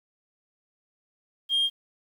sine tone, 3218 Hz, G7, 45 cents sharp, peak -19 dBFS, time 1.49-1.7 s, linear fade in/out 50 ms, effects tanh soft clip ceiling -19 dBFS + 9-bit

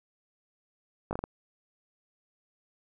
slowing click train, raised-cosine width 1 ms, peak -18 dBFS, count 5, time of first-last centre 1.11-1.24 s, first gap 19 ms, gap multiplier 1.37, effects none

